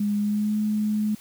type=tone with pitch glide; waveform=sine; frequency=206 to 212.2 Hz; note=G#3 to G#3; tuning=-14 to +38 cents; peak=-21 dBFS; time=0-1.15 s; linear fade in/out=5 ms; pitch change=+52 cents; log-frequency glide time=0.18-0.54 s; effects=white hiss -49 dBFS RMS until 1.2 s